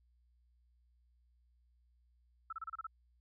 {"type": "tone bursts", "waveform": "sine", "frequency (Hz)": 1318.5, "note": "E6", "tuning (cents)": 0, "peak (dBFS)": -39, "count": 7, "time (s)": [2.5, 2.869], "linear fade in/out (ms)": 5, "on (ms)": 27, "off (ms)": 30, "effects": ["added 60 Hz sine -68 dBFS peak until 3.2 s"]}